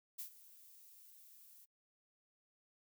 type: noise with ADSR envelope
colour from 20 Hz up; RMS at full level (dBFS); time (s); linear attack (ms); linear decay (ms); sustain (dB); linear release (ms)
violet; -44; 0.18-1.66; 14; 100; -17; 22
effects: noise-tail reverb RT60 0.1 s tail -26 dB re dry